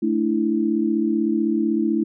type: chord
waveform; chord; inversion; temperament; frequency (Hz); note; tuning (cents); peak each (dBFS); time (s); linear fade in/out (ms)
sine; A suspended fourth; none; equal; 220 / 293.7 / 329.6; A3 / D4 / E4; 0 / 0 / 0; -22 / -24 / -21; 0.02-2.04; 10
effects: none